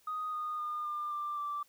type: tone with pitch steps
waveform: sine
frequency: 1246 / 1230.3 / 1214.7 / 1199.4 / 1184.2 / 1169.3 Hz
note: D#6 / D#6 / D#6 / D6 / D6 / D6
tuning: +2 / -20 / -42 / +36 / +14 / -8 cents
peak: -33 dBFS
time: 0.07-1.63 s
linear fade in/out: 5 ms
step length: 260 ms
effects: tanh soft clip ceiling -29 dBFS + white hiss -67 dBFS RMS until 1.68 s